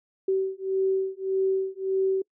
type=beating tone pair; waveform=sine; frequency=382.1 / 383.8 Hz; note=G4 / G4; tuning=-44 / -37 cents; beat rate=1.7 Hz; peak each=-26 dBFS; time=0.28-2.22 s; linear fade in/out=5 ms; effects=noise-tail reverb RT60 0.1 s tail -26 dB re dry